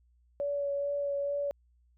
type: tone with vibrato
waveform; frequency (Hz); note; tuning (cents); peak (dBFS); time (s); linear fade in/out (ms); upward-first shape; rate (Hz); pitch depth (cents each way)
sine; 568; C#5; +42; -29; 0.4-1.51; 0; sine; 2.3; 14
effects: added 60 Hz sine -63 dBFS peak until 1.97 s